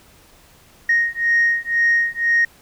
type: beating tone pair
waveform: sine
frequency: 1864.7 / 1866.7 Hz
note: A#6 / A#6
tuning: 0 / +2 cents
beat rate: 2 Hz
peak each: -17 dBFS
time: 0.89-2.45 s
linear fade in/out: 5 ms
effects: tanh soft clip ceiling -9 dBFS + pink hiss -50 dBFS RMS until 2.61 s